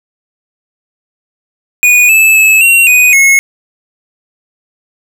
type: tone with pitch steps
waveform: square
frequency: 2463 / 2618 / 2598 / 2744 / 2488 / 2177 Hz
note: D#7 / E7 / E7 / F7 / D#7 / C#7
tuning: -18 / -13 / -26 / -31 / -1 / -32 cents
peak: -4 dBFS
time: 1.83-3.39 s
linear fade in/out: 0 ms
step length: 260 ms
effects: none